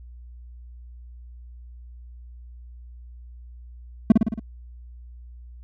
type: tone with echo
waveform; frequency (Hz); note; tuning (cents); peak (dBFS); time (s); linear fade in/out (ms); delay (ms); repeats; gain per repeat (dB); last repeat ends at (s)
triangle; 220; A3; 0; -5; 4.1-4.12; 2; 55; 5; -4; 4.395
effects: added 60 Hz sine -40 dBFS peak until 5.63 s